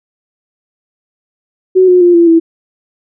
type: tone with pitch steps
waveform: sine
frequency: 372.8 / 361.6 / 350.7 / 340.1 / 329.8 Hz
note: F#4 / F#4 / F4 / F4 / E4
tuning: +13 / -40 / +7 / -46 / +1 cents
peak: -3 dBFS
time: 1.75-2.4 s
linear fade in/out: 20 ms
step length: 130 ms
effects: none